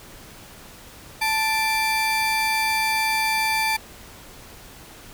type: tone pair together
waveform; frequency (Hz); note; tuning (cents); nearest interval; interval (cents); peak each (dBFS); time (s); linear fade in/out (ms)
35% pulse; 880 / 2349; A5 / D7; 0 / 0; octave + perfect fourth; 1700; -21; 1.21-3.77; 10
effects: pink hiss -44 dBFS RMS until 5.13 s